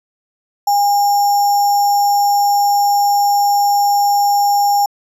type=tone with sample-and-hold; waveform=sine; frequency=813 Hz; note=G#5; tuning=37 cents flat; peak=-10 dBFS; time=0.67-4.86 s; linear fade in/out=5 ms; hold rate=6300 Hz; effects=resampled to 32000 Hz

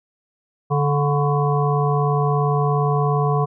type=harmonic tone with a mistuned harmonic; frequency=145.1 Hz; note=D3; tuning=21 cents flat; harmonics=1 / 3 / 5 / 7 / 8; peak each=-18 / -23 / -25 / -26 / -27 dBFS; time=0.7-3.46 s; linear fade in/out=20 ms; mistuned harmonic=8; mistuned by=-73 cents; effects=none

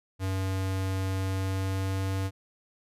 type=tone with pitch glide; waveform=square; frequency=95.2 to 96.08 Hz; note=F#2 to G2; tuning=+50 to -34 cents; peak=-28 dBFS; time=0.19-2.31 s; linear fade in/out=50 ms; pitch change=+16 cents; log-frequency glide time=1.13-2.14 s; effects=resampled to 32000 Hz

